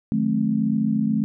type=tone cluster; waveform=sine; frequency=153.8 / 181.2 / 215.6 / 263.7 Hz; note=D#3 / F#3 / A3 / C4; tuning=-20 / -36 / -35 / +14 cents; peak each=-28 / -29 / -20 / -26 dBFS; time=0.12-1.24 s; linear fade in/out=0 ms; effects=none